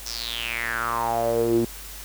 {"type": "tone with band-pass filter sweep", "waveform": "sawtooth", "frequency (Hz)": 116.54, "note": "A#2", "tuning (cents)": 0, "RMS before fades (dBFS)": -25, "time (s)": [0.06, 1.65], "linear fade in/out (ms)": 5, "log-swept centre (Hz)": [5700, 290], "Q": 6.5, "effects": ["added 50 Hz sine -41 dBFS peak until 2.04 s", "white hiss -40 dBFS RMS until 2.04 s"]}